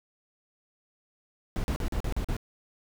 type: noise bursts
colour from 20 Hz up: brown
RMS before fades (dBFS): -29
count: 7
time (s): 1.56-2.366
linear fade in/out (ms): 0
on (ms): 80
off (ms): 41
effects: none